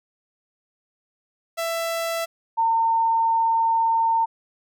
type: tone pair in turn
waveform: sawtooth / sine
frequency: 665 / 908.7 Hz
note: E5 / A#5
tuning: +15 / -44 cents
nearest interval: perfect fourth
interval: 541 cents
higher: second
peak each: -20 / -17 dBFS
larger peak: second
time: 1.57-2.26 / 2.57-4.26 s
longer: second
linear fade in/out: 20 ms
effects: none